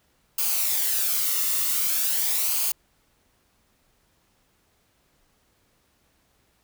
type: noise with flanger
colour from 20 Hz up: blue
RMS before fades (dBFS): -24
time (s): 0.38-2.72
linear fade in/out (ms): 5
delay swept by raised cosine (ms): 0.53 to 1.27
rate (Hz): 0.44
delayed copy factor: -0.5
effects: pink hiss -66 dBFS RMS until 6.63 s